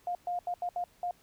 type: tone bursts at uneven times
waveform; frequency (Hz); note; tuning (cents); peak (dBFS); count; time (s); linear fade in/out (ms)
sine; 708; F5; +23; -30; 6; 0.07-0.15 / 0.27-0.39 / 0.47-0.54 / 0.62-0.69 / 0.76-0.84 / 1.03-1.11; 2
effects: pink hiss -64 dBFS RMS until 1.22 s